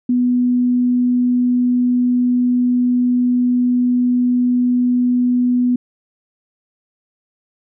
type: tone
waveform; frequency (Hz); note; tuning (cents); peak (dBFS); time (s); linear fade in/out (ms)
sine; 246.9; B3; 0; -12; 0.09-5.76; 5
effects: none